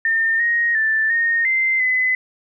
sine tone with pitch steps, 1811 / 1873 / 1766 / 1848 / 2078 / 2021 Hz, A6 / A#6 / A6 / A#6 / C7 / B6, +49 / +8 / +6 / -16 / -12 / +39 cents, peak -15 dBFS, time 0.05-2.15 s, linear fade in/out 2 ms, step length 350 ms, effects none

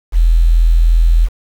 sine tone with quantisation, 41.52 Hz, E1, 13 cents sharp, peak -6 dBFS, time 0.12-1.29 s, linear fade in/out 50 ms, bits 6, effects none

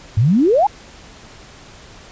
sine exponential sweep, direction up, 98 to 879 Hz, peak -10 dBFS, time 0.17-0.67 s, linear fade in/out 5 ms, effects pink hiss -41 dBFS RMS until 2.11 s + resampled to 16000 Hz

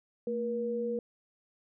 sine tone pair together, 225.4 / 477.6 Hz, A3 / A#4, +42 / +42 cents, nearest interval octave + minor second, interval 1300 cents, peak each -36 / -31 dBFS, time 0.27-0.99 s, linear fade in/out 2 ms, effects none

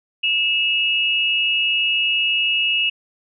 sine tone pair together, 2637 / 2877 Hz, E7 / F#7, 0 / -49 cents, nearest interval major second, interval 151 cents, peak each -19 dBFS, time 0.23-2.9 s, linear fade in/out 10 ms, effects none

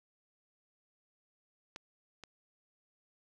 clicks, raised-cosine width 0.2 ms, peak -26 / -30 dBFS, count 2, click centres 1.761 / 2.237 s, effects none

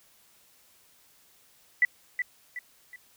sine tone with echo, 1975.5 Hz, B6, in tune, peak -17 dBFS, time 1.82-1.85 s, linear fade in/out 2 ms, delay 370 ms, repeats 3, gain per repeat -8 dB, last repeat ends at 2.96 s, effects white hiss -61 dBFS RMS until 3.16 s

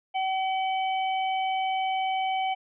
harmonic tone, 761 Hz, F#5, 48 cents sharp, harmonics 1 / 3 / 4, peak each -25 / -35 / -37 dBFS, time 0.14-2.55 s, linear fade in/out 20 ms, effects none

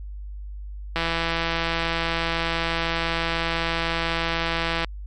click train, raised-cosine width 0.3 ms, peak -8 dBFS, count 646, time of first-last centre 0.96-4.846 s, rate 166 Hz, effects added 50 Hz sine -32 dBFS peak until 5.06 s + MP3 64 kbps

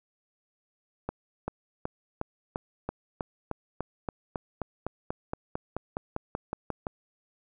accelerating click train, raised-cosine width 1 ms, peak -17 dBFS, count 23, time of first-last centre 1.09-6.868 s, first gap 390 ms, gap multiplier 0.96, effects none

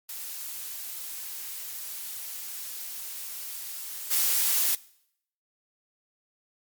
blue noise with level steps, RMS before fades -37 / -24 dBFS, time 0.09-4.75 s, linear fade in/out 2 ms, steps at 4.1 s, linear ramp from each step 20 ms, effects noise-tail reverb RT60 0.7 s tail -21 dB re dry + MP3 96 kbps

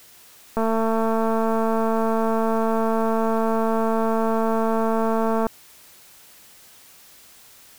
click train, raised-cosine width 1 ms, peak -10 dBFS, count 1098, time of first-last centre 0.57-5.467 s, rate 224 Hz, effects white hiss -49 dBFS RMS until 7.78 s

